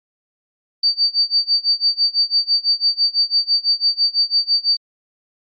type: tone with tremolo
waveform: sine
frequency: 4614 Hz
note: D8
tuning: 31 cents flat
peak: -11 dBFS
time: 0.83-4.77 s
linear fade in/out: 5 ms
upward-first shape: sine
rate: 6 Hz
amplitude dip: 95%
effects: Opus 48 kbps